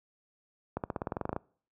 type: accelerating click train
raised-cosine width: 1 ms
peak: -18 dBFS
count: 13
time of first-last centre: 0.77-1.364 s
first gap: 68 ms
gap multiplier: 0.94
effects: noise-tail reverb RT60 0.5 s tail -25 dB re dry + high-pass 60 Hz 12 dB/octave